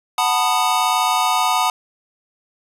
square chord, B dominant seventh, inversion second, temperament just, 740.8 / 889 / 987.8 / 1234.7 Hz, F#5 / A5 / B5 / D#6, +2 / +18 / 0 / -14 cents, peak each -22 dBFS, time 0.18-1.7 s, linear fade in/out 2 ms, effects resampled to 32000 Hz + 8-bit

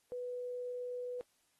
sine tone, 493.9 Hz, B4, in tune, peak -38 dBFS, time 0.12-1.21 s, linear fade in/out 0 ms, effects white hiss -75 dBFS RMS until 1.59 s + AAC 32 kbps

